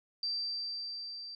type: tone with level ramp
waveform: sine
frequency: 4683 Hz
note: D8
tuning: 6 cents flat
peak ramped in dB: -31 to -42 dBFS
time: 0.23-1.35 s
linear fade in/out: 2 ms
effects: none